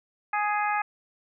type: harmonic tone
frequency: 416.8 Hz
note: G#4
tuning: 6 cents sharp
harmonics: 2 / 3 / 4 / 5 / 6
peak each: -26 / -30 / -32 / -34 / -36 dBFS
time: 0.33-0.82 s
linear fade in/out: 5 ms
effects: none